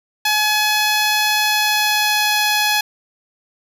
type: tone with pitch glide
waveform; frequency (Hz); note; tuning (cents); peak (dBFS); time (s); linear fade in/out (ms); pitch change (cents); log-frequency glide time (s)
10% pulse; 848 to 842.6; G#5 to G#5; +36 to +25; -6; 0.25-2.81; 5; -11; 1.39-2.35
effects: none